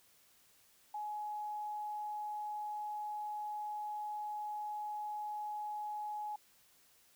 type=tone; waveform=sine; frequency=841 Hz; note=G#5; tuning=22 cents sharp; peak=-38 dBFS; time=0.94-6.36 s; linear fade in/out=5 ms; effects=white hiss -67 dBFS RMS until 7.15 s